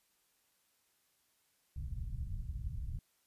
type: low-pass noise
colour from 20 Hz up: pink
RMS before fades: -40 dBFS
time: 1.76-2.99 s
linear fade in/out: 5 ms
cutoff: 120 Hz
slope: 24 dB/octave
effects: white hiss -75 dBFS RMS until 3.26 s + resampled to 32000 Hz